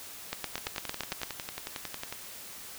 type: two click trains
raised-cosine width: 0.2 ms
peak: -18 / -14 dBFS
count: 18 / 9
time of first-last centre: 0.58-2.125 / 0.33-1.233 s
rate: 11 / 8.86 Hz
effects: white hiss -45 dBFS RMS until 2.78 s